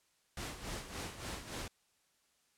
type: noise with tremolo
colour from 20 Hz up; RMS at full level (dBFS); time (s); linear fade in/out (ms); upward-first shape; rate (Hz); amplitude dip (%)
pink; -41; 0.37-1.68; 2; sine; 3.5; 65
effects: white hiss -74 dBFS RMS until 2.57 s + low-pass 10000 Hz 12 dB/octave